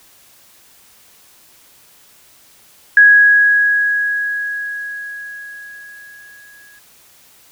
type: tone with exponential decay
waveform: sine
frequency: 1661.2 Hz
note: G#6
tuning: in tune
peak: -3 dBFS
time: 2.97-6.79 s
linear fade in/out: 2 ms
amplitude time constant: 830 ms
effects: white hiss -48 dBFS RMS until 7.51 s